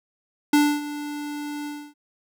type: tone with ADSR envelope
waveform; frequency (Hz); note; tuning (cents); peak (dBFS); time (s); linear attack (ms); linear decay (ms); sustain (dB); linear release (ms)
square; 293.7; D4; 0; -14; 0.53-1.94; 5; 270; -16; 280
effects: none